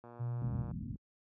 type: click train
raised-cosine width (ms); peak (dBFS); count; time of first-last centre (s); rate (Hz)
1; -38; 81; 0.04-0.712; 119
type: tone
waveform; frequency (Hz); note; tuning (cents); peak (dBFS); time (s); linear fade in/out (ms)
sine; 121.3; B2; -31; -34; 0.19-0.63; 20
type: low-pass noise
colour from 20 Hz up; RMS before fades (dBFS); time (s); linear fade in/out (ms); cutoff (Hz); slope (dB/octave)
white; -39; 0.42-0.96; 2; 240; 48
effects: high-pass 60 Hz 12 dB/octave